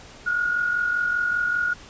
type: tone pair together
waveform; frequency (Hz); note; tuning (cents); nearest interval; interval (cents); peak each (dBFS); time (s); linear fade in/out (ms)
sine; 1396.9 / 1442; F6 / F#6; 0 / -45; minor second; 55; -29 / -21; 0.26-1.74; 10
effects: pink hiss -45 dBFS RMS until 1.89 s + resampled to 16000 Hz